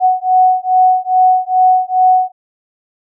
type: beating tone pair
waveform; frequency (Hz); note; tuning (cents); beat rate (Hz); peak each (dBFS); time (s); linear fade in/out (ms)
sine; 740 / 742.4; F#5 / F#5; 0 / +6; 2.4; -11; 0-2.32; 50
effects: none